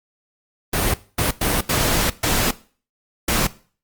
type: noise bursts at uneven times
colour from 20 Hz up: pink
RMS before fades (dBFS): -19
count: 6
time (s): 0.73-0.94 / 1.18-1.31 / 1.41-1.61 / 1.69-2.1 / 2.23-2.51 / 3.28-3.47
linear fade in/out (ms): 5
effects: noise-tail reverb RT60 0.4 s tail -18 dB re dry + Opus 32 kbps